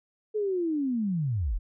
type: linear sweep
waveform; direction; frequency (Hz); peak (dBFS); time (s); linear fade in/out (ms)
sine; down; 435.5 to 32.16; -25; 0.34-1.59; 20
effects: none